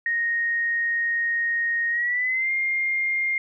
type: tone with pitch glide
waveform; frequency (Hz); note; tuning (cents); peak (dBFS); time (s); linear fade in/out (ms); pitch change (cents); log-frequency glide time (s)
sine; 1864.7 to 2117; A#6 to C7; 0 to +20; -21; 0.06-3.38; 2; +220; 1.9-2.51
effects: none